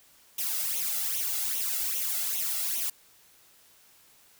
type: noise with flanger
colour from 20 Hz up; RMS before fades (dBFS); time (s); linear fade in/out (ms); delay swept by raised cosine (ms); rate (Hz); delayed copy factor
blue; -30; 0.38-2.9; 5; 0.31 to 1.51; 2.5; +0.7
effects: white hiss -59 dBFS RMS until 4.39 s